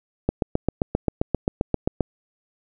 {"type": "click train", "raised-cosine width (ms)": 2, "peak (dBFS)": -6, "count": 14, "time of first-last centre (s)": [0.29, 2.007], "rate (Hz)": 7.57, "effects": []}